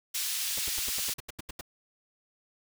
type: high-pass noise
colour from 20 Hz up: pink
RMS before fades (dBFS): -32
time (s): 0.14-1.14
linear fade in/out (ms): 10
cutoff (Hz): 3500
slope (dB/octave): 12
type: noise bursts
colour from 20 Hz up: pink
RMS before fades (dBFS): -39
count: 11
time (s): 0.57-1.611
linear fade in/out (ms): 5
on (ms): 21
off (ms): 81
effects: none